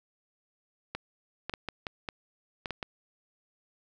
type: clicks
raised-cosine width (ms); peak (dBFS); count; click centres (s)
0.3; -18; 9; 0.95 / 1.496 / 1.538 / 1.687 / 1.868 / 2.088 / 2.658 / 2.707 / 2.828
effects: none